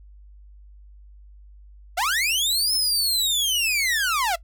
sawtooth linear two-way sweep, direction up then down, 639 to 5274 to 639 Hz, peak -17 dBFS, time 1.97-4.36 s, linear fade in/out 10 ms, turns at 2.74 s, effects noise-tail reverb RT60 0.1 s tail -21 dB re dry + added 50 Hz sine -44 dBFS peak until 4.43 s

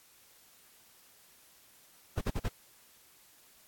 brown noise bursts, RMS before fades -30 dBFS, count 4, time 2.17-2.486 s, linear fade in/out 10 ms, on 43 ms, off 48 ms, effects white hiss -61 dBFS RMS until 3.67 s + AAC 64 kbps

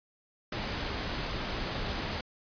pink noise, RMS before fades -34 dBFS, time 0.52-2.21 s, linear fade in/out 5 ms, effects resampled to 11025 Hz

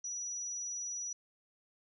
sine tone, 5860 Hz, F#8, 18 cents flat, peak -37 dBFS, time 0.04-1.13 s, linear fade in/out 5 ms, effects none

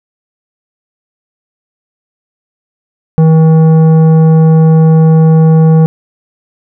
sine tone with tanh clipping, 160 Hz, D#3, 49 cents sharp, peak -4 dBFS, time 3.18-5.86 s, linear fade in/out 0 ms, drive 11 dB, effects none

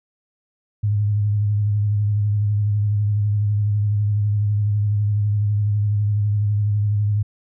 sine tone with vibrato, 103.83 Hz, G#2, in tune, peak -16 dBFS, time 0.83-7.23 s, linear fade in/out 10 ms, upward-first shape sine, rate 12 Hz, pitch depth 35 cents each way, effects none

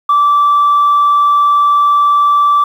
sine tone, 1163 Hz, D6, 17 cents flat, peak -5 dBFS, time 0.09-2.64 s, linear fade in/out 5 ms, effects tanh soft clip ceiling -4 dBFS + 7-bit

